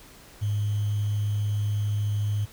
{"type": "tone with sample-and-hold", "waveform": "sine", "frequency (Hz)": 103.83, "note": "G#2", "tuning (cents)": 0, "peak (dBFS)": -23, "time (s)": [0.41, 2.46], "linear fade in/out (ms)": 20, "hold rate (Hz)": 3150, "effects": ["pink hiss -50 dBFS RMS until 2.52 s"]}